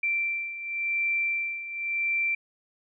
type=beating tone pair; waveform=sine; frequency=2349 / 2349.92 Hz; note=D7 / D7; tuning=0 / 0 cents; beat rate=0.92 Hz; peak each=-32 / -27 dBFS; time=0.03-2.35 s; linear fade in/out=5 ms; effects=none